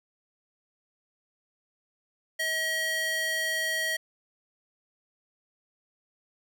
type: tone with high-pass filter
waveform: square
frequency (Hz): 637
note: D#5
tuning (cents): +41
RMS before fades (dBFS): -29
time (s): 2.39-3.97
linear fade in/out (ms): 10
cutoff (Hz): 1500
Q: 2
effects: none